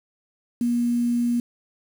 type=tone with quantisation; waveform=sine; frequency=239.2 Hz; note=A#3; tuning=45 cents sharp; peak=-19 dBFS; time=0.61-1.4 s; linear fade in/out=2 ms; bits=7; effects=none